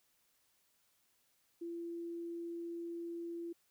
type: tone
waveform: sine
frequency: 339.4 Hz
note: F4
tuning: 49 cents flat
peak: -40 dBFS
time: 1.61-3.53 s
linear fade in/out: 10 ms
effects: white hiss -75 dBFS RMS until 3.7 s